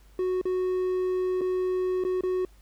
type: tone with dropouts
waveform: triangle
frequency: 368.5 Hz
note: F#4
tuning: 7 cents flat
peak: -22 dBFS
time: 0.19-2.45 s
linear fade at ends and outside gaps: 2 ms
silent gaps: 0.414-0.454 / 1.41-1.415 / 2.039-2.049 / 2.209-2.235 s
effects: added 50 Hz sine -52 dBFS peak until 2.61 s + pink hiss -62 dBFS RMS until 2.61 s